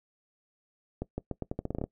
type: accelerating click train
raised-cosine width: 2 ms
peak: -19 dBFS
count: 12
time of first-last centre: 1.02-1.84 s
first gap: 160 ms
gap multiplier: 0.83
effects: noise-tail reverb RT60 0.1 s tail -20 dB re dry